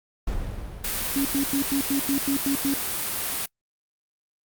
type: noise with exponential decay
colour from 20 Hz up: brown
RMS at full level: -27 dBFS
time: 0.27-2.76 s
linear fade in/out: 5 ms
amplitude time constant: 540 ms
type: noise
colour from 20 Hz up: white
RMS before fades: -28 dBFS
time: 0.84-3.46 s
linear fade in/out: 5 ms
type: tone bursts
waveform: sine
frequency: 277.2 Hz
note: C#4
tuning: in tune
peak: -21 dBFS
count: 9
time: 1.16-2.738 s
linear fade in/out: 0 ms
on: 90 ms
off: 96 ms
effects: noise-tail reverb RT60 0.1 s tail -26 dB re dry + Opus 48 kbps